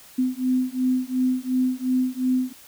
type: beating tone pair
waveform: sine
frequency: 254 / 256.8 Hz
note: B3 / C4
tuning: +49 / -32 cents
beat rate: 2.8 Hz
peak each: -23 dBFS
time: 0.18-2.53 s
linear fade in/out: 10 ms
effects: white hiss -48 dBFS RMS until 2.67 s